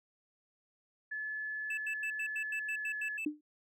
sine tone with pitch glide, 1722 to 1712.1 Hz, A6 to A6, -38 to -48 cents, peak -36 dBFS, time 1.11-3.18 s, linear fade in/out 10 ms, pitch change -10 cents, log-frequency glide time 2.48-2.98 s
triangle tone bursts, 2636 Hz, E7, 1 cent flat, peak -34 dBFS, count 10, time 1.7-3.251 s, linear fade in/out 5 ms, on 75 ms, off 89 ms
sine tone with exponential decay, 300 Hz, D4, 37 cents sharp, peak -27 dBFS, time 3.26-3.41 s, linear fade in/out 5 ms, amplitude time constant 31 ms
effects none

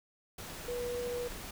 sine tone in noise, 486.3 Hz, B4, 27 cents flat, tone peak -34 dBFS, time 0.68-1.28 s, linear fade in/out 5 ms, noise pink, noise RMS -44 dBFS, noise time 0.38-1.51 s, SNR +7 dB, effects none

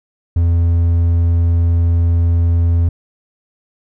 triangle tone, 84.8 Hz, E2, 50 cents sharp, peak -8 dBFS, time 0.36-2.89 s, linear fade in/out 5 ms, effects none

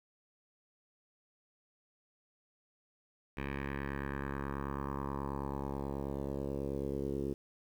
10% pulse tone with low-pass filter sweep, 69.3 Hz, C#2, in tune, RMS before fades -38 dBFS, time 3.37-7.34 s, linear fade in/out 5 ms, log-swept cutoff 2300 to 390 Hz, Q 2.8, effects 10-bit

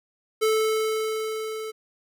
square tone with level ramp, 437.4 Hz, A4, 10 cents flat, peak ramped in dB -19 to -32 dBFS, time 0.41-1.72 s, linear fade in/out 20 ms, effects none

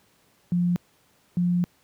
sine tone pair in turn, 175.8 / 176.42 Hz, F3 / F3, +12 / +18 cents, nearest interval unison, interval 6 cents, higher second, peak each -19 dBFS, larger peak neither, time 0.52-0.76 / 1.37-1.64 s, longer second, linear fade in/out 0 ms, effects pink hiss -62 dBFS RMS until 1.83 s + high-pass 100 Hz 12 dB/octave

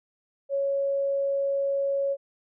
sine tone, 554.4 Hz, C#5, in tune, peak -23 dBFS, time 0.49-2.17 s, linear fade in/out 50 ms, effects none

